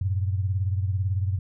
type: beating tone pair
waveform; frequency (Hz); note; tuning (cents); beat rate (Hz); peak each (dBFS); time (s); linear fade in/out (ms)
sine; 93.5 / 111.5; F#2 / A2; +19 / +23; 18; -23 / -30; 0.01-1.39; 5
effects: none